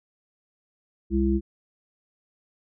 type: harmonic tone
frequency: 67 Hz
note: C2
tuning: 42 cents sharp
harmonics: 1 / 3 / 5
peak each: -24 / -24 / -24 dBFS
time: 1.1-1.41 s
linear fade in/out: 50 ms
effects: none